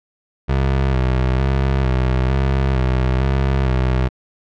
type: tone with vibrato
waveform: 25% pulse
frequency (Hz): 65.41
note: C2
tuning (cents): 0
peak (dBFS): -11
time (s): 0.48-4.09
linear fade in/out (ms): 20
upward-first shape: square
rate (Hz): 1.1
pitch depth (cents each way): 40
effects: low-pass 3000 Hz 12 dB/octave